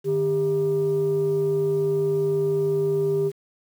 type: tone pair together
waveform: sine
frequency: 151 / 398.3 Hz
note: D3 / G4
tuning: +48 / +28 cents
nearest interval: octave + perfect fourth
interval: 1680 cents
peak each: -26 / -19 dBFS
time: 0.04-3.32 s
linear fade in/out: 50 ms
effects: tanh soft clip ceiling -15 dBFS + 8-bit